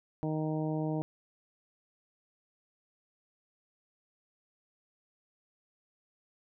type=harmonic tone; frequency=155.56 Hz; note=D#3; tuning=in tune; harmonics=1 / 2 / 3 / 4 / 5 / 6; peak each=-33 / -34 / -40 / -40 / -44 / -47 dBFS; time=0.23-1.02 s; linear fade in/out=0 ms; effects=none